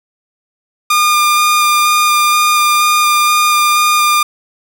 sawtooth tone with vibrato, 1208 Hz, D6, 48 cents sharp, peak -5 dBFS, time 0.9-4.23 s, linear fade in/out 5 ms, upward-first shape square, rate 2.1 Hz, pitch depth 8 cents each way, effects none

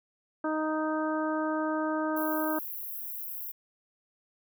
harmonic tone, 311.1 Hz, D#4, in tune, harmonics 1 / 2 / 3 / 4 / 5, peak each -30 / -33 / -36 / -36 / -39 dBFS, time 0.44-2.59 s, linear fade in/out 5 ms
white high-pass noise, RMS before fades -38 dBFS, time 2.16-3.52 s, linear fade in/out 10 ms, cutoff 12000 Hz, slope 48 dB/octave
effects none

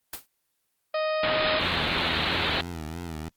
white noise with exponential decay, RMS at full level -30 dBFS, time 0.13-0.27 s, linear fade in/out 5 ms, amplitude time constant 30 ms
harmonic tone, 622.3 Hz, D#5, in tune, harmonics 1 / 2 / 3 / 4 / 5 / 6 / 7 / 8, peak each -25 / -32 / -36 / -38 / -43 / -44 / -45 / -45 dBFS, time 0.94-1.59 s, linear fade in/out 5 ms
white low-pass noise, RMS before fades -27 dBFS, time 1.23-2.61 s, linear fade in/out 2 ms, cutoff 4200 Hz, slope 96 dB/octave
15% pulse tone with vibrato, 82.1 Hz, E2, 6 cents flat, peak -27 dBFS, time 1.6-3.29 s, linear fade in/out 5 ms, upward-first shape triangle, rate 3 Hz, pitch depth 140 cents each way
effects white hiss -75 dBFS RMS until 3.36 s + Opus 24 kbps

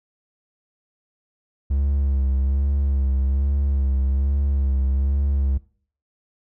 triangle tone with vibrato, 68.4 Hz, C#2, 23 cents flat, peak -16 dBFS, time 1.7-5.58 s, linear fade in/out 10 ms, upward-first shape sine, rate 1.2 Hz, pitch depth 47 cents each way, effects noise-tail reverb RT60 0.5 s tail -20 dB re dry

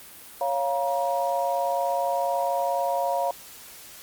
sine chord, Bb minor, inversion first, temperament equal with one note detuned, 554.4 / 698.5 / 949.7 Hz, Db5 / F5 / Bb5, 0 / 0 / +32 cents, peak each -27 / -26 / -28 dBFS, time 0.41-3.31 s, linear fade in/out 2 ms, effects white hiss -45 dBFS RMS until 4.02 s + Opus 32 kbps

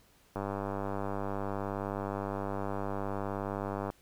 click train, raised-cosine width 1 ms, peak -21 dBFS, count 353, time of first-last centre 0.36-3.901 s, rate 99.4 Hz, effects pink hiss -64 dBFS RMS until 4.01 s

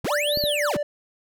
square linear two-way sweep, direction up then down, 51.91 to 4691 to 73.7 Hz, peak -24 dBFS, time 0.04-0.77 s, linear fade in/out 5 ms, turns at 0.39 s
triangle tone with tremolo, 587.3 Hz, D5, in tune, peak -20 dBFS, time 0.1-0.83 s, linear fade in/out 5 ms, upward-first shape sine, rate 5.9 Hz, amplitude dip 40%
clicks, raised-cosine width 3 ms, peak -19 dBFS, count 2, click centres 0.373 / 0.439 s
effects none

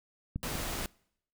clicks, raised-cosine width 5 ms, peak -21 / -31 / -25 dBFS, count 3, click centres 0.36 / 0.467 / 0.554 s
pink noise, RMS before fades -36 dBFS, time 0.43-0.86 s, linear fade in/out 0 ms
effects noise-tail reverb RT60 0.7 s tail -25 dB re dry

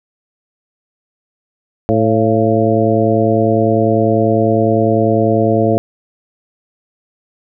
harmonic tone with a mistuned harmonic, 110 Hz, A2, in tune, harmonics 1 / 2 / 3 / 4 / 5 / 6, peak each -17 / -17 / -17 / -17 / -17 / -17 dBFS, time 1.89-5.78 s, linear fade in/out 0 ms, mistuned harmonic 6, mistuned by +54 cents, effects none

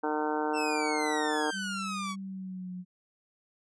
harmonic tone, 152.2 Hz, D#3, 38 cents flat, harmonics 2 / 3 / 4 / 5 / 6 / 7 / 8 / 9 / 10, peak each -33 / -33 / -40 / -35 / -34 / -43 / -44 / -41 / -41 dBFS, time 0.03-1.51 s, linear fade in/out 10 ms
sawtooth exponential sweep, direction down, 2712 to 1108.7 Hz, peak -30 dBFS, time 0.53-2.16 s, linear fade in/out 50 ms
sine tone with pitch glide, 194.7 to 181.66 Hz, G3 to F#3, -12 to -32 cents, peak -36 dBFS, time 1.52-2.85 s, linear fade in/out 50 ms, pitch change -120 cents, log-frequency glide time 2.16-2.72 s
effects resampled to 22050 Hz

